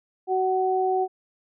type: tone pair together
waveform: sine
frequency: 375 / 750 Hz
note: F#4 / F#5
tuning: +23 / +23 cents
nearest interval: octave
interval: 1200 cents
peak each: -23 dBFS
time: 0.27-1.08 s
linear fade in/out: 50 ms
effects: none